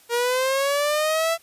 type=linear sweep; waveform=sawtooth; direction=up; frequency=468.3 to 670 Hz; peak=-16 dBFS; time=0.09-1.38 s; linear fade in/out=50 ms; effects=white hiss -54 dBFS RMS until 1.42 s + resampled to 32000 Hz